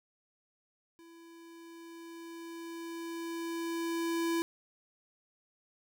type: tone with level ramp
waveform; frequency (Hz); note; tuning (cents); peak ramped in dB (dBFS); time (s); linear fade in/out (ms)
square; 334; E4; +23; -54 to -29; 0.99-4.42; 0
effects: none